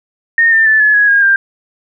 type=tone with pitch steps; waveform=sine; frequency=1839 / 1794.9 / 1751.9 / 1709.9 / 1668.9 / 1628.9 / 1589.9 Hz; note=A#6 / A6 / A6 / A6 / G#6 / G#6 / G6; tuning=-24 / +34 / -8 / -50 / +8 / -34 / +24 cents; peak=-6 dBFS; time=0.38-1.36 s; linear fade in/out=2 ms; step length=140 ms; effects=none